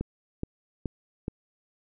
click train, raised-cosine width 3 ms, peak -17 dBFS, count 4, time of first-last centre 0.01-1.281 s, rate 2.36 Hz, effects none

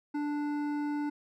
sine tone with hard clipping, 293.7 Hz, D4, in tune, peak -32 dBFS, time 0.14-1.1 s, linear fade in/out 10 ms, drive 11 dB, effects none

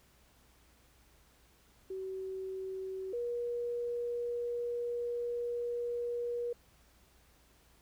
sine tone pair in turn, 379.8 / 478.5 Hz, F#4 / A#4, +45 / +45 cents, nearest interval major third, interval 400 cents, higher second, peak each -37 / -33 dBFS, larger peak second, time 1.9-3.13 / 3.13-6.53 s, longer second, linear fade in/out 5 ms, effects added 60 Hz sine -67 dBFS peak until 7.81 s + pink hiss -66 dBFS RMS until 7.81 s

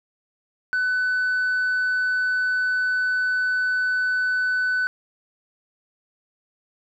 triangle tone with tanh clipping, 1500 Hz, F#6, 23 cents sharp, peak -20 dBFS, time 0.73-4.87 s, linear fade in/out 0 ms, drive 6 dB, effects none

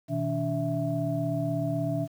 sine tone cluster, 123.8 / 160.1 / 287.3 / 660 Hz, B2 / D#3 / D4 / E5, +5 / +50 / -38 / +2 cents, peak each -31 dBFS, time 0.08-2.08 s, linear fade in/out 50 ms, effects tanh soft clip ceiling -15 dBFS + 9-bit

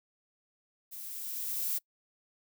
violet noise with level ramp, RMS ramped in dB -44 to -31 dBFS, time 0.91-1.79 s, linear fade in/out 20 ms, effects noise-tail reverb RT60 0.1 s tail -25 dB re dry

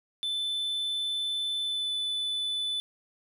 triangle tone with pitch glide, 3520 to 3494 Hz, A7 to A7, 0 to -13 cents, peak -27 dBFS, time 0.23-2.8 s, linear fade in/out 0 ms, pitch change -13 cents, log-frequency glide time 1.62-1.93 s, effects none

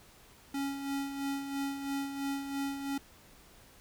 square tone with tremolo, 277.2 Hz, C#4, in tune, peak -32 dBFS, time 0.54-2.98 s, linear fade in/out 5 ms, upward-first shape sine, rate 3 Hz, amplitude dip 55%, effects pink hiss -58 dBFS RMS until 3.8 s

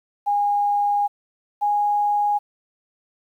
sine tone pair in turn, 818 / 825.6 Hz, G#5 / G#5, -26 / -10 cents, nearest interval unison, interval 16 cents, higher second, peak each -17 dBFS, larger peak neither, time 0.26-1.08 / 1.61-2.39 s, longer first, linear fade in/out 20 ms, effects 9-bit

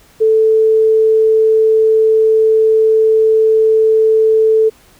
sine tone, 440 Hz, A4, in tune, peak -7 dBFS, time 0.2-4.7 s, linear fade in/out 20 ms, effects pink hiss -47 dBFS RMS until 4.99 s

